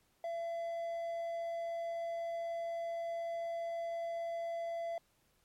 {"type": "tone", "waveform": "triangle", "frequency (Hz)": 674, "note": "E5", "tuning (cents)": 38, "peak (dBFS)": -34, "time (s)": [0.24, 4.98], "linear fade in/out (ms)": 2, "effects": ["pink hiss -73 dBFS RMS until 5.44 s", "MP3 64 kbps"]}